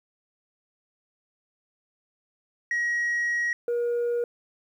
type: tone pair in turn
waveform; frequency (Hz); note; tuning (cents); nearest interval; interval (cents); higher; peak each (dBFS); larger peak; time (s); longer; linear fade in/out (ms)
sine; 1900 / 476.8; A#6 / A#4; +33 / +39; 2 octaves; 2394; first; -21; neither; 2.71-3.53 / 3.68-4.24; first; 2
effects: tanh soft clip ceiling -22 dBFS + 10-bit